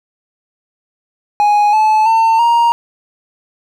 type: tone with pitch steps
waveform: triangle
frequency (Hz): 830.6 / 864.9 / 900.6 / 937.7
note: G#5 / A5 / A5 / A#5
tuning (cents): 0 / -30 / +40 / +10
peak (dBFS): -6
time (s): 1.4-2.72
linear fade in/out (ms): 0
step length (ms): 330
effects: none